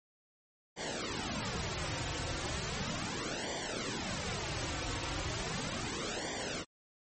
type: noise with flanger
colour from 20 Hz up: pink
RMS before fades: -37 dBFS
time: 0.76-6.65 s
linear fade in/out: 50 ms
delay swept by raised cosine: 0.75 to 4.95 ms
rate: 0.36 Hz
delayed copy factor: -0.85
effects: MP3 32 kbps